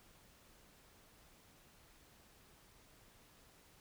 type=silence; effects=pink hiss -65 dBFS RMS until 3.8 s